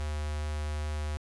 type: tone with notch filter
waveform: square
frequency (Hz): 75.2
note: D2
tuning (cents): +42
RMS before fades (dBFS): -33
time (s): 0-1.17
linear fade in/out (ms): 0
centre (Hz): 270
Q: 0.95
effects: resampled to 24000 Hz